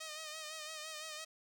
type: tone with vibrato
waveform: 5% pulse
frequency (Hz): 622.3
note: D#5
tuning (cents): 0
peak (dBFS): -32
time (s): 0-1.25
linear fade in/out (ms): 10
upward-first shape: sine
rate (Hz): 5.9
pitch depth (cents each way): 47
effects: none